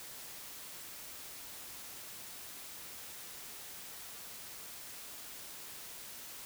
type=silence; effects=white hiss -48 dBFS RMS until 6.45 s